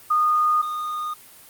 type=tone pair in turn; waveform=sine / triangle; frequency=1228 / 1228 Hz; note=D#6 / D#6; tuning=-23 / -23 cents; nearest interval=unison; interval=0 cents; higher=neither; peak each=-16 / -23 dBFS; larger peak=first; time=0.1-0.62 / 0.62-1.14 s; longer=neither; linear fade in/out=10 ms; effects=white hiss -47 dBFS RMS until 1.49 s + Opus 32 kbps